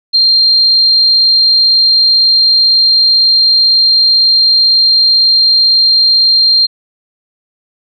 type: tone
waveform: sine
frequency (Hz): 4186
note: C8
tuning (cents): 0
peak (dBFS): -5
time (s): 0.13-6.67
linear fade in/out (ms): 20
effects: none